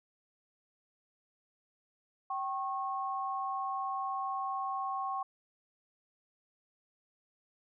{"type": "tone pair together", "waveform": "sine", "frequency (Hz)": [774.1, 1090], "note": ["G5", "C#6"], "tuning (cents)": [-22, -29], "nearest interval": "tritone", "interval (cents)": 593, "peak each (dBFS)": [-36, -35], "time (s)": [2.3, 5.23], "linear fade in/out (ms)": 5, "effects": []}